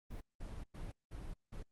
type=noise bursts at uneven times; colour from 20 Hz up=brown; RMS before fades=-45 dBFS; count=5; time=0.1-0.21 / 0.4-0.64 / 0.74-0.92 / 1.11-1.34 / 1.52-1.63 s; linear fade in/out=10 ms; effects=Opus 24 kbps